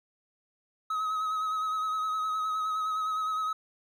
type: tone with vibrato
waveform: triangle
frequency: 1274 Hz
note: D#6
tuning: 41 cents sharp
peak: -26 dBFS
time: 0.9-3.53 s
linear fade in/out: 5 ms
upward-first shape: triangle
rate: 9.7 Hz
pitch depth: 34 cents each way
effects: none